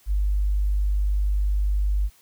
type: tone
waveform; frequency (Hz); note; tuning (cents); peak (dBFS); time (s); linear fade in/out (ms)
sine; 50; G1; +35; -19; 0.06-2.1; 50
effects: white hiss -57 dBFS RMS until 2.21 s